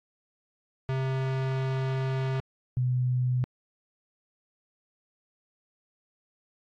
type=tone pair in turn; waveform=square / sine; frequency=132.4 / 125.68 Hz; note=C3 / B2; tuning=+21 / +31 cents; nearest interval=minor second; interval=90 cents; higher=first; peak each=-27 / -23 dBFS; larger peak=second; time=0.89-2.4 / 2.77-3.44 s; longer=first; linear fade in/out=0 ms; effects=low-pass 3000 Hz 12 dB/octave + AAC 64 kbps